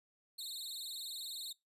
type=tone with vibrato; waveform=sawtooth; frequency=3987 Hz; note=B7; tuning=16 cents sharp; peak=-39 dBFS; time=0.38-1.53 s; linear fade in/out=10 ms; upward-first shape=triangle; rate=20 Hz; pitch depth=200 cents each way; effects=noise-tail reverb RT60 0.2 s tail -23 dB re dry + resampled to 32000 Hz